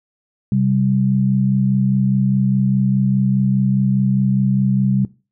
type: tone pair together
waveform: sine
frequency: 131.11 / 196 Hz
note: C3 / G3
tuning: +4 / 0 cents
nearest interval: perfect fifth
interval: 696 cents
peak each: -16 dBFS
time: 0.52-5.05 s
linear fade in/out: 2 ms
effects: noise-tail reverb RT60 0.3 s tail -20 dB re dry